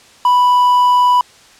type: tone with quantisation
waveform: triangle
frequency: 987.8 Hz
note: B5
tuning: in tune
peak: -6 dBFS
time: 0.25-1.21 s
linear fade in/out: 2 ms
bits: 5
effects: white hiss -44 dBFS RMS until 1.59 s + low-pass 7000 Hz 12 dB/octave